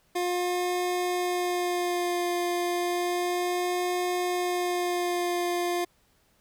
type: tone with vibrato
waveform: 25% pulse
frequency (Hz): 354.6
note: F4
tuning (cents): +26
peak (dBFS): -22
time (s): 0.15-5.85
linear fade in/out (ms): 10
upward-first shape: sine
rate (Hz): 0.32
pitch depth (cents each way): 18
effects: pink hiss -66 dBFS RMS until 6.4 s